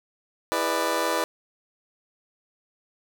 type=chord; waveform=20% pulse; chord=E dominant seventh; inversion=none; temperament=just; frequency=329.6 / 412 / 494.4 / 593.3 Hz; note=E4 / G#4 / B4 / D5; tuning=0 / -14 / +2 / +18 cents; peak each=-25 / -28 / -23 / -23 dBFS; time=0.52-1.24 s; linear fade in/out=0 ms; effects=none